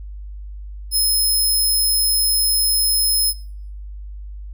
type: tone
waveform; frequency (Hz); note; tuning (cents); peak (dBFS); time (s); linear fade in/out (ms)
15% pulse; 5150; E8; -41; -9; 0.91-3.34; 50
effects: noise-tail reverb RT60 0.6 s tail -24 dB re dry + added 50 Hz sine -30 dBFS peak until 4.53 s